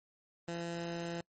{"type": "tone", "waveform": "15% pulse", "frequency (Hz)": 170, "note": "F3", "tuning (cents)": -46, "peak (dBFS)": -31, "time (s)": [0.48, 1.21], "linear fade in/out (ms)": 2, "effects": ["noise-tail reverb RT60 0.1 s tail -24 dB re dry", "MP3 32 kbps"]}